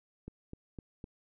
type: click train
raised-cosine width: 3 ms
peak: -30 dBFS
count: 4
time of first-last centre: 0.28-1.041 s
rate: 3.94 Hz
effects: none